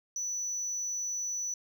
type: tone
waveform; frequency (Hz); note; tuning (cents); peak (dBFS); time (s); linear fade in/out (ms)
sine; 5950; F#8; +9; -30; 0.16-1.54; 2
effects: tanh soft clip ceiling -29 dBFS